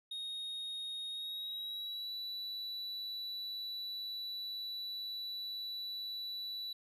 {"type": "tone with pitch glide", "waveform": "triangle", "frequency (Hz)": [3729, 3951], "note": ["A#7", "B7"], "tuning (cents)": [0, 0], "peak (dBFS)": -38, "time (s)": [0.11, 6.73], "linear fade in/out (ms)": 5, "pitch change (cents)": 100, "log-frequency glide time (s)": [1.1, 2.13], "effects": []}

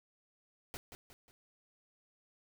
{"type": "noise with echo", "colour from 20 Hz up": "pink", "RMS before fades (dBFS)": -44, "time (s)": [0.74, 0.77], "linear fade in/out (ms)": 0, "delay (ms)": 180, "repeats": 3, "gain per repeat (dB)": -7, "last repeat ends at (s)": 1.31, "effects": []}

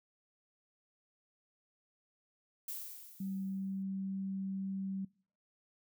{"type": "noise with exponential decay", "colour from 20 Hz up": "violet", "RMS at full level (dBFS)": -40, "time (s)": [2.68, 3.83], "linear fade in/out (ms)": 5, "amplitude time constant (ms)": 250}
{"type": "tone", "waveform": "sine", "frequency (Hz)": 193, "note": "G3", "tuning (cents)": -27, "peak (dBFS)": -36, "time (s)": [3.2, 5.05], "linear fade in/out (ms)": 5}
{"effects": ["noise-tail reverb RT60 0.5 s tail -24 dB re dry"]}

